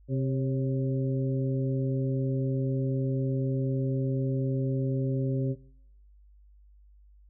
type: harmonic tone with a mistuned harmonic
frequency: 132 Hz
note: C3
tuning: 16 cents sharp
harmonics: 1 / 2 / 3 / 4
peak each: -26 / -32 / -36 / -38 dBFS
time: 0.08-5.56 s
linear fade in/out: 50 ms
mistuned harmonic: 4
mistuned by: +56 cents
effects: noise-tail reverb RT60 0.8 s tail -23 dB re dry + added 50 Hz sine -53 dBFS peak until 7.29 s

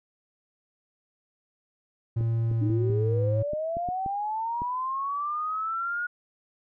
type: tone with pitch glide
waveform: triangle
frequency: 114.6 to 107.54 Hz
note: A#2 to A2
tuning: -29 to -39 cents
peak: -21 dBFS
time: 2.16-3.43 s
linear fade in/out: 10 ms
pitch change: -110 cents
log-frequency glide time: 2.48-3.29 s
type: clicks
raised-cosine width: 3 ms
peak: -24 dBFS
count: 9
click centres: 2.209 / 2.514 / 2.701 / 2.901 / 3.534 / 3.769 / 3.888 / 4.062 / 4.619 s
type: linear sweep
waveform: sine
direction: up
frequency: 293.7 to 1448 Hz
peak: -27 dBFS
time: 2.61-6.07 s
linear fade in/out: 10 ms
effects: none

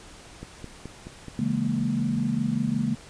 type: click train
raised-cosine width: 3 ms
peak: -24 dBFS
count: 5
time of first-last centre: 0.43-1.283 s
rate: 4.69 Hz
type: chord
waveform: sine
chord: A# half-diminished seventh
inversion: first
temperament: equal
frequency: 138.59 / 164.81 / 207.7 / 233.1 Hz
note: C#3 / E3 / G#3 / A#3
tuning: 0 / 0 / 0 / 0 cents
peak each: -30 / -32 / -28 / -26 dBFS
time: 1.39-2.95 s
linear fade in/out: 2 ms
effects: pink hiss -47 dBFS RMS until 3.09 s + resampled to 22050 Hz

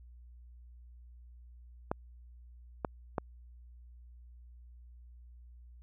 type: clicks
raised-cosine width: 1 ms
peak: -17 dBFS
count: 3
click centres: 1.915 / 2.848 / 3.182 s
effects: added 60 Hz sine -51 dBFS peak until 5.82 s

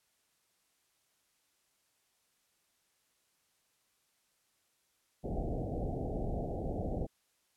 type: low-pass noise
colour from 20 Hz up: pink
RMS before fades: -36 dBFS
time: 5.23-7.07 s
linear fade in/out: 20 ms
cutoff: 770 Hz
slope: 96 dB/octave
effects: white hiss -75 dBFS RMS until 7.56 s + low-pass 12000 Hz 12 dB/octave

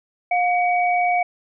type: tone pair together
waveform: sine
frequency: 713 / 2264 Hz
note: F5 / C#7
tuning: +36 / +36 cents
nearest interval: octave + minor sixth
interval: 2000 cents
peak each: -17 / -23 dBFS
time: 0.31-1.23 s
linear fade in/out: 5 ms
effects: none

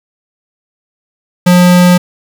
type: tone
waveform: square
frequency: 178.5 Hz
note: F3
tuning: 38 cents sharp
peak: -4 dBFS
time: 1.46-1.98 s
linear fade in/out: 10 ms
effects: 7-bit

